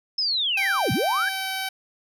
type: linear two-way sweep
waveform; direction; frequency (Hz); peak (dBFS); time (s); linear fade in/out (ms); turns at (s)
sine; down then up; 5274 to 92.5 to 1675; -21; 0.18-1.29; 5; 0.92
type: tone with pitch glide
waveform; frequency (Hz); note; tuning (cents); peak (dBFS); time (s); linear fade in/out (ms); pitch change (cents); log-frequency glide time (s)
10% pulse; 784 to 766.1; G5 to G5; 0 to -40; -18; 0.57-1.69; 5; -40; 0.69-1.51
effects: none